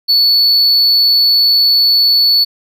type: tone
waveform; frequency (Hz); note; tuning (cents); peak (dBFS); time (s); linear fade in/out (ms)
triangle; 4441; C#8; +2; -6; 0.08-2.45; 20
effects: none